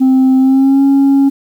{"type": "tone with pitch glide", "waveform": "sine", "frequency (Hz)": [261.6, 275.4], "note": ["C4", "C#4"], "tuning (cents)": [0, -11], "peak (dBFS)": -3, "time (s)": [0, 1.3], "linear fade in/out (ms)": 20, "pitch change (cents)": 89, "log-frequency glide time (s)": [0.38, 0.83], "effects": ["tanh soft clip ceiling -5 dBFS", "7-bit"]}